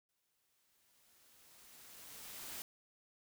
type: noise with exponential growth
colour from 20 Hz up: white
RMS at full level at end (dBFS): -45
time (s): 0.09-2.62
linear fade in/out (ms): 0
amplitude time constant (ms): 550
effects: none